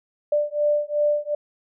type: beating tone pair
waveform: sine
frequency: 590 / 592.7 Hz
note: D5 / D5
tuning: +8 / +16 cents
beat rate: 2.7 Hz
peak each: -22 dBFS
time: 0.32-1.35 s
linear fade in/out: 5 ms
effects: none